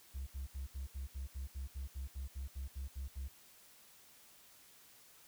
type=tone bursts; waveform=triangle; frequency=67 Hz; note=C2; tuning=42 cents sharp; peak=-36 dBFS; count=16; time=0.14-3.285 s; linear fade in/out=20 ms; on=130 ms; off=71 ms; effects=tanh soft clip ceiling -36 dBFS + white hiss -62 dBFS RMS until 5.27 s